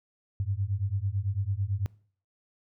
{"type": "beating tone pair", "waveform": "sine", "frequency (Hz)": [94.3, 103.3], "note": ["F#2", "G#2"], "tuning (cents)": [33, -9], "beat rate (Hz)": 9, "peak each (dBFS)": -30, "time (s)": [0.4, 1.86], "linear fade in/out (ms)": 0, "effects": ["noise-tail reverb RT60 0.5 s tail -23 dB re dry"]}